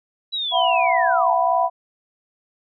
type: linear sweep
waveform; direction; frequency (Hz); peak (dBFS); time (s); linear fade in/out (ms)
sine; down; 3960 to 782; -22; 0.32-1.35; 20
type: chord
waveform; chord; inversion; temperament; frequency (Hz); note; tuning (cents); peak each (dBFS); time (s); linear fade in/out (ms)
sine; E suspended second; none; equal with one note detuned; 676.6 / 740 / 987.8; E5 / F#5 / B5; +45 / 0 / 0; -20; 0.51-1.7; 50
effects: none